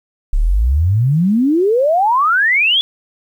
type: exponential sweep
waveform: sine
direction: up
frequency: 32.7 to 3468 Hz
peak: -10 dBFS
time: 0.33-2.81 s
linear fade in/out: 0 ms
effects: 8-bit